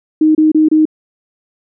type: tone bursts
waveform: sine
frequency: 311.1 Hz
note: D#4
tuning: in tune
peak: -6 dBFS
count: 4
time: 0.21-0.854 s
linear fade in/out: 5 ms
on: 140 ms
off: 28 ms
effects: none